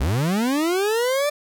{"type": "linear sweep", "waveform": "40% pulse", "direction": "up", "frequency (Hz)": [55, 598], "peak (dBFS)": -18, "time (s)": [0, 1.3], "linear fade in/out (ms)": 10, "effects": []}